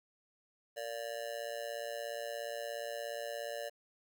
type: tone with amplitude modulation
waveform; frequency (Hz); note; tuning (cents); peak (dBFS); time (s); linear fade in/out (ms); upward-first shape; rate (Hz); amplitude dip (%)
square; 580; D5; -22; -35; 0.76-3.7; 20; sine; 117; 100
effects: 11-bit